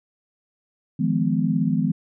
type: chord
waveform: sine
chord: F half-diminished seventh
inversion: third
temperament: just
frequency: 157.15 / 174.61 / 209.5 / 251.4 Hz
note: Eb3 / F3 / Ab3 / Cb4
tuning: +18 / 0 / +15 / +31 cents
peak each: -24 dBFS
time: 0.99-1.92 s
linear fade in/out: 10 ms
effects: none